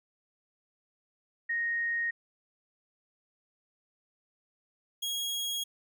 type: tone pair in turn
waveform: sine / sawtooth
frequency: 1864.7 / 3297 Hz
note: A#6 / G#7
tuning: 0 / -13 cents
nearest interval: minor seventh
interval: 987 cents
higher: second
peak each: -28 dBFS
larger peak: neither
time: 1.49-2.11 / 5.02-5.64 s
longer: neither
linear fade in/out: 10 ms
effects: none